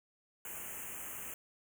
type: band-stop noise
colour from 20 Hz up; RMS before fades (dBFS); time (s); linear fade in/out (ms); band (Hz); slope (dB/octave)
white; -44; 0.45-1.34; 2; 3000 to 6400; 96
effects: none